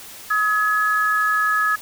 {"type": "tone pair together", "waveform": "sine", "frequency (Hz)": [1270, 1691], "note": ["D#6", "G#6"], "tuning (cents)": [35, 31], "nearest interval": "perfect fourth", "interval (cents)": 496, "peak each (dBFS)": -19, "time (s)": [0.3, 1.76], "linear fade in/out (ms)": 10, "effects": ["white hiss -39 dBFS RMS until 1.81 s"]}